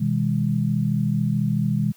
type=tone cluster; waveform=sine; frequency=125.3 / 159.1 / 203.6 Hz; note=B2 / D#3 / G#3; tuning=+25 / +39 / -34 cents; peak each=-23 dBFS; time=0-1.92 s; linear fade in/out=10 ms; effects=white hiss -55 dBFS RMS until 1.96 s + high-pass 80 Hz 12 dB/octave